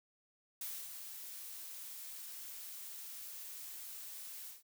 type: noise with ADSR envelope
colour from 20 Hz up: blue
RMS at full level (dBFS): -42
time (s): 0.61-4.63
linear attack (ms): 3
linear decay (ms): 260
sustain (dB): -6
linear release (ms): 160
effects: none